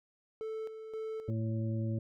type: tone with tremolo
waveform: triangle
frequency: 440 Hz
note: A4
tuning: in tune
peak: -34 dBFS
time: 0.41-1.3 s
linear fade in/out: 0 ms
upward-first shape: square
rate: 1.9 Hz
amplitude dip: 55%
type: harmonic tone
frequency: 111.3 Hz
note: A2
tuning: 20 cents sharp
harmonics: 1 / 2 / 3 / 5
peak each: -32 / -38 / -42 / -46 dBFS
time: 1.28-1.99 s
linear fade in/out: 5 ms
effects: none